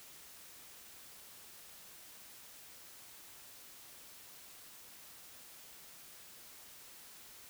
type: silence
effects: white hiss -55 dBFS RMS until 7.49 s